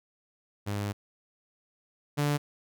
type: tone pair in turn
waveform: sawtooth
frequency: 102.1 / 145.95 Hz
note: G#2 / D3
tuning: -29 / -10 cents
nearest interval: tritone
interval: 619 cents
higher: second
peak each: -26 / -21 dBFS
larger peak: second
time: 0.66-0.93 / 2.17-2.38 s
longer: first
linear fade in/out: 20 ms
effects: none